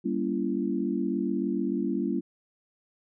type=chord; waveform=sine; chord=G diminished seventh; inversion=none; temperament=just; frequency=196 / 235.2 / 282.2 / 338.7 Hz; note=G3 / Bb3 / Db4 / Fb4; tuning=0 / +16 / +31 / +47 cents; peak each=-31 dBFS; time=0.04-2.21 s; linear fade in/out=20 ms; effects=none